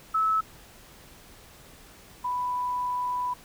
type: tone pair in turn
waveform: sine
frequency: 1301 / 990.5 Hz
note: E6 / B5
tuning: -23 / +5 cents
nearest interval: perfect fourth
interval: 472 cents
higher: first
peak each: -21 / -26 dBFS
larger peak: first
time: 0.14-0.41 / 2.24-3.34 s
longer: second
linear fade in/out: 10 ms
effects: pink hiss -51 dBFS RMS until 3.44 s